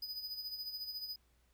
square tone with tremolo, 4978 Hz, D#8, in tune, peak -39 dBFS, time 0.02-1.16 s, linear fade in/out 5 ms, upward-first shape sine, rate 14 Hz, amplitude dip 60%, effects added 60 Hz sine -70 dBFS peak until 1.53 s + pink hiss -75 dBFS RMS until 1.53 s

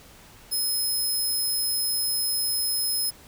15% pulse tone, 5140 Hz, E8, 45 cents flat, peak -18 dBFS, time 0.51-3.11 s, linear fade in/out 20 ms, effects pink hiss -50 dBFS RMS until 3.27 s

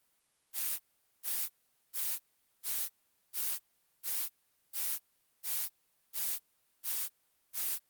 blue noise bursts, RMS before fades -34 dBFS, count 11, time 0.53-7.79 s, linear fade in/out 50 ms, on 260 ms, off 440 ms, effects white hiss -74 dBFS RMS until 7.89 s + Opus 32 kbps

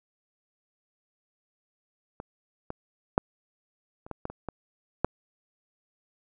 clicks, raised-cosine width 1 ms, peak -23 / -20 / -6 / -30 / -20 / -18 / -26 / -19 / -8 dBFS, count 9, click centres 2.201 / 2.704 / 3.179 / 4.065 / 4.113 / 4.254 / 4.3 / 4.487 / 5.046 s, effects none

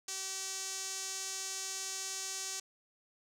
sawtooth tone with band-pass filter, 383.4 Hz, G4, 38 cents flat, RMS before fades -40 dBFS, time 0.08-2.6 s, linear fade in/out 5 ms, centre 6600 Hz, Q 2.5, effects none

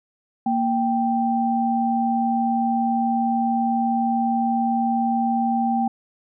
sine tone pair together, 233.1 / 784.1 Hz, A#3 / G5, 0 / 0 cents, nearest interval octave + major sixth, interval 2100 cents, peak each -21 dBFS, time 0.46-5.88 s, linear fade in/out 5 ms, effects none

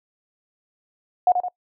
sine tone with echo, 723 Hz, F#5, 40 cents flat, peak -12 dBFS, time 1.27-1.32 s, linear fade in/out 2 ms, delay 82 ms, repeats 2, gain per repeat -6 dB, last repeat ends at 1.484 s, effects noise-tail reverb RT60 0.1 s tail -24 dB re dry

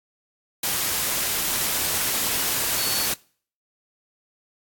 sine tone in noise, 4435 Hz, C#8, in tune, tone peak -28 dBFS, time 2.78-3.06 s, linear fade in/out 5 ms, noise white, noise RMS -24 dBFS, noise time 0.63-3.14 s, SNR -7 dB, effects noise-tail reverb RT60 0.5 s tail -25 dB re dry + AAC 64 kbps

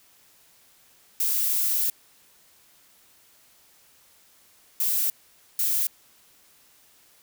violet noise bursts at uneven times, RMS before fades -24 dBFS, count 3, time 1.2-1.9 / 4.8-5.1 / 5.59-5.87 s, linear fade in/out 2 ms, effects white hiss -58 dBFS RMS until 7.22 s

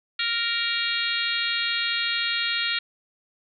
harmonic tone with a mistuned harmonic, 466.2 Hz, A#4, in tune, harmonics 3 / 4 / 5 / 6 / 7 / 8 / 9, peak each -31 / -31 / -31 / -31 / -31 / -31 / -31 dBFS, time 0.19-2.79 s, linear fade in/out 5 ms, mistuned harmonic 7, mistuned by +20 cents, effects none

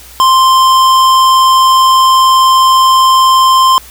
sine tone with tanh clipping, 1046.5 Hz, C6, in tune, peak -6 dBFS, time 0.2-3.78 s, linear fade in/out 0 ms, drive 18 dB, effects added 60 Hz sine -38 dBFS peak until 3.9 s + white hiss -35 dBFS RMS until 3.9 s

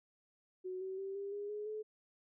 sine tone with pitch steps, 370 / 379.3 / 388.8 / 398.6 / 408.6 / 418.9 / 429.5 Hz, F#4 / F#4 / G4 / G4 / G#4 / G#4 / A4, 0 / +43 / -14 / +29 / -28 / +15 / -42 cents, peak -39 dBFS, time 0.64-1.83 s, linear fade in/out 20 ms, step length 170 ms, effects none

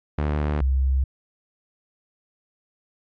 sawtooth / sine tone pair in turn, 74.4 / 66.28 Hz, D2 / C2, +23 / +23 cents, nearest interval major second, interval 200 cents, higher first, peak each -17 dBFS, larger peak neither, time 0.18-0.61 / 0.61-1.04 s, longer neither, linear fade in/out 5 ms, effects low-pass 2000 Hz 12 dB/octave + MP3 96 kbps

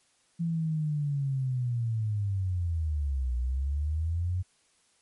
sine linear two-way sweep, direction down then up, 169.7 to 60 to 92.6 Hz, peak -26 dBFS, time 0.39-4.43 s, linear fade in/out 20 ms, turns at 3.36 s, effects white hiss -67 dBFS RMS until 5.01 s + MP3 48 kbps

